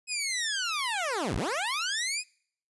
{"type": "linear two-way sweep", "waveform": "15% pulse", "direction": "down then up", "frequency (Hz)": [2557, 36.82, 2557], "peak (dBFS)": -22, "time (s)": [0.07, 2.24], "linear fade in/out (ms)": 50, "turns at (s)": 1.36, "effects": ["noise-tail reverb RT60 0.6 s tail -26 dB re dry", "resampled to 24000 Hz"]}